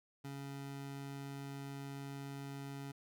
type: tone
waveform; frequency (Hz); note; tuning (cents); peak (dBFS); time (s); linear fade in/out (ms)
25% pulse; 139; C#3; +5; -40; 0.24-2.92; 10
effects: none